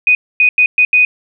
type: tone bursts at uneven times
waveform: sine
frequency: 2489 Hz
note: D#7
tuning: in tune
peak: -6 dBFS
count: 5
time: 0.07-0.15 / 0.4-0.49 / 0.58-0.66 / 0.78-0.85 / 0.93-1.05 s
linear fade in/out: 2 ms
effects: none